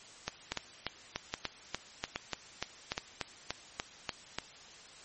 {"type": "two click trains", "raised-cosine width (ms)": 0.2, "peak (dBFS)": [-15, -15], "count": [15, 4], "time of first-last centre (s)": [[0.28, 4.386], [0.52, 2.979]], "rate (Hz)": [3.41, 1.22], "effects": ["white hiss -53 dBFS RMS until 5.04 s", "MP3 32 kbps"]}